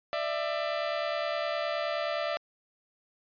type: tone pair together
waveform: sawtooth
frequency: 595.4 / 665 Hz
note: D5 / E5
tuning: +24 / +15 cents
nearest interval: major second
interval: 191 cents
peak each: -28 dBFS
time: 0.13-2.37 s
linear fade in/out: 0 ms
effects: resampled to 11025 Hz